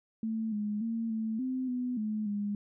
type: tone with pitch steps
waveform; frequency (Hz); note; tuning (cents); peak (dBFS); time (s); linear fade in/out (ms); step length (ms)
sine; 222.2 / 209 / 227.7 / 221.2 / 258 / 248.9 / 214.2 / 204.9; A3 / G#3 / A#3 / A3 / C4 / B3 / A3 / G#3; +17 / +11 / -40 / +9 / -24 / +14 / -46 / -23; -30; 0.23-2.55; 2; 290
effects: none

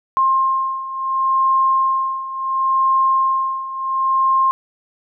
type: beating tone pair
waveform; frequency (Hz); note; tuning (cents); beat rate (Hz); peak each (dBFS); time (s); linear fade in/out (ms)
sine; 1061 / 1061.71; C6 / C6; +24 / +25; 0.71; -20 / -16; 0.17-4.51; 0
effects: none

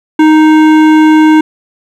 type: tone with hard clipping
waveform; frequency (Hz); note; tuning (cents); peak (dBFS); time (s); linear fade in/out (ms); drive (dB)
sine; 311.1; D#4; 0; -4; 0.19-1.41; 5; 14
effects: none

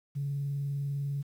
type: tone with vibrato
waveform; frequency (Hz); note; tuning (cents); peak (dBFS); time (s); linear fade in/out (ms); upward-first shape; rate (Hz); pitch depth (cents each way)
sine; 140.8; C#3; +27; -29; 0.15-1.23; 20; square; 20; 28
effects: tanh soft clip ceiling -25 dBFS + 10-bit

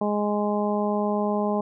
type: harmonic tone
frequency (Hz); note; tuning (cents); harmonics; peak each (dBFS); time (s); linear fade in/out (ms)
207.7; G#3; 0; 1 / 2 / 3 / 4 / 5; -25 / -28 / -28 / -30 / -33; 0.01-1.61; 5
effects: none

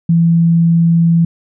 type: tone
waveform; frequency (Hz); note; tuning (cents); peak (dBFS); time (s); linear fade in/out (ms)
sine; 167.4; E3; +27; -7; 0.09-1.25; 5
effects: none

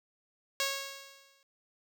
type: tone with exponential decay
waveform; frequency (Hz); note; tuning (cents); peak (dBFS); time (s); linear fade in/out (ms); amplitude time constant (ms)
5% pulse; 549; C#5; -17; -16; 0.6-1.43; 1; 180
effects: none

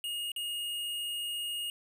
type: tone with dropouts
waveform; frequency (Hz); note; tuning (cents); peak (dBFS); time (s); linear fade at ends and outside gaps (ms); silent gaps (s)
square; 2859; F7; +40; -34; 0.04-1.7; 1; 0.318-0.362
effects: 11-bit

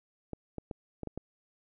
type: clicks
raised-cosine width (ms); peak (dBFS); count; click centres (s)
2; -24; 6; 0.333 / 0.583 / 0.712 / 1.033 / 1.073 / 1.176
effects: none

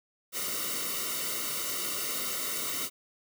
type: noise with comb filter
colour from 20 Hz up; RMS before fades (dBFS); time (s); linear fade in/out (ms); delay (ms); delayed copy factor
white; -33; 0.32-2.9; 50; 1.2; -0.9
effects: none

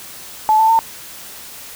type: tone with pitch steps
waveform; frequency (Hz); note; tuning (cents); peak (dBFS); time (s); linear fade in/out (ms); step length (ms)
sine; 866 / 884.7 / 903.8; A5 / A5 / A5; -28 / +9 / +46; -9; 0.49-0.79; 0; 100
effects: white hiss -35 dBFS RMS until 1.75 s

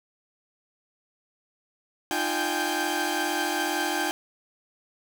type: tone cluster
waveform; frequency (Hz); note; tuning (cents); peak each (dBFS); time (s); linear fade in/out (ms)
sawtooth; 305 / 347.3 / 780 / 833 / 1565; D#4 / F4 / G5 / G#5 / G6; -34 / -10 / -9 / +5 / -3; -28; 2.11-4.11; 0
effects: none

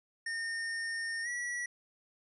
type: tone with pitch glide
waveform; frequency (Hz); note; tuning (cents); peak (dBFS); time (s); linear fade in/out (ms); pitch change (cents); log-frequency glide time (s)
square; 1828 to 1936.7; A#6 to B6; -34 to -34; -35; 0.26-1.66; 5; +100; 1.23-1.28
effects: resampled to 24000 Hz

